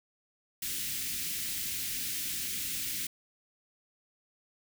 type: band-stop noise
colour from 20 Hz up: white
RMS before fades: -35 dBFS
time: 0.62-3.07 s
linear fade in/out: 5 ms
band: 310 to 1900 Hz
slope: 24 dB/octave
effects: none